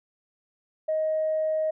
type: tone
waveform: sine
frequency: 627 Hz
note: D#5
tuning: 13 cents sharp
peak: -22 dBFS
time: 0.88-1.71 s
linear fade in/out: 10 ms
effects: tanh soft clip ceiling -18 dBFS